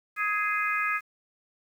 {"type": "harmonic tone with a mistuned harmonic", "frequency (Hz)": 415.3, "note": "G#4", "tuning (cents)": 0, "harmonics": [3, 4, 5, 6], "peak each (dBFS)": [-29, -30, -31, -32], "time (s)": [0.16, 1.01], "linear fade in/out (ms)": 50, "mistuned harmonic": 3, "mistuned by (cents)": 20, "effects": ["9-bit"]}